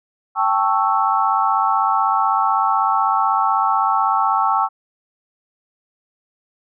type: chord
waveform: sine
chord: A dominant seventh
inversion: third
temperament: equal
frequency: 784 / 880 / 1108.7 / 1318.5 Hz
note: G5 / A5 / C#6 / E6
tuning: 0 / 0 / 0 / 0 cents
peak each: -20 dBFS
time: 0.35-4.69 s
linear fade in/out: 50 ms
effects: none